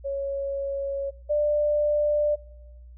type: tone pair in turn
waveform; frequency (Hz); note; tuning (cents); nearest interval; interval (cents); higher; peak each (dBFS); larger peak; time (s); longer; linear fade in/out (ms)
sine; 554 / 592.9; C#5 / D5; -1 / +16; minor second; 117; second; -26 / -20; second; 0.04-1.11 / 1.29-2.36; neither; 20
effects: noise-tail reverb RT60 1.0 s tail -22 dB re dry + added 60 Hz sine -43 dBFS peak until 2.97 s